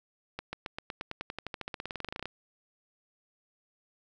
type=accelerating click train; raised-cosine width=0.3 ms; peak=-20 dBFS; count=27; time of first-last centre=0.39-2.256 s; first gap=140 ms; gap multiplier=0.94; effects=none